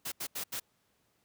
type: noise bursts at uneven times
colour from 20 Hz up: white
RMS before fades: -37 dBFS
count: 4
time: 0.05-0.12 / 0.2-0.27 / 0.35-0.44 / 0.52-0.6 s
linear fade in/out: 10 ms
effects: pink hiss -73 dBFS RMS until 1.24 s + high-pass 80 Hz 12 dB/octave